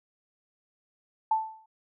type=tone with exponential decay; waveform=sine; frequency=880 Hz; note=A5; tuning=in tune; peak=-19 dBFS; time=1.31-1.66 s; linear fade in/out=5 ms; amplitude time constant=75 ms; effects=none